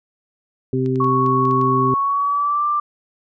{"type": "harmonic tone", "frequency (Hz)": 130, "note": "C3", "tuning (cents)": -11, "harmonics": [1, 2, 3], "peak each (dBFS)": [-21, -21, -21], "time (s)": [0.73, 1.94], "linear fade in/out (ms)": 2}
{"type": "clicks", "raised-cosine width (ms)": 0.2, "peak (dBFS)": -25, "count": 7, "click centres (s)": [0.861, 0.958, 1.044, 1.263, 1.453, 1.511, 1.614]}
{"type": "tone with pitch glide", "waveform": "sine", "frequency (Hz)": [1108.7, 1181.4], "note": ["C#6", "D6"], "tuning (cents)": [0, 10], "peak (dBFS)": -16, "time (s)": [1, 2.8], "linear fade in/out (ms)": 5, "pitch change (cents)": 110, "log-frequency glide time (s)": [2.01, 2.66]}
{"effects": []}